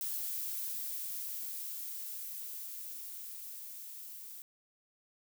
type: noise with level ramp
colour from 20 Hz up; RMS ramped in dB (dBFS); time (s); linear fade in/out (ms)
violet; -37 to -48; 0.01-4.42; 0
effects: none